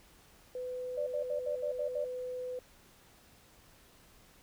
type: tone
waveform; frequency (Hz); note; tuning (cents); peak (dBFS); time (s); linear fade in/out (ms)
sine; 502; B4; +28; -36; 0.55-2.59; 2
type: tone bursts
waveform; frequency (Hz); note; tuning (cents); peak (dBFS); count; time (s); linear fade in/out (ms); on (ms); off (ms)
sine; 587.3; D5; 0; -32; 7; 0.97-2.048; 10; 100; 63
effects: pink hiss -61 dBFS RMS until 4.42 s